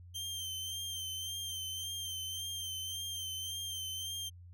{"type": "tone with vibrato", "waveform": "sawtooth", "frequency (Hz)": 3136, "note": "G7", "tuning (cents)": 0, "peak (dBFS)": -35, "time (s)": [0.14, 4.3], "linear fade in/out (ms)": 20, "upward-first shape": "sine", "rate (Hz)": 1.8, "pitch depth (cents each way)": 36, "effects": ["added 88 Hz sine -50 dBFS peak until 4.53 s"]}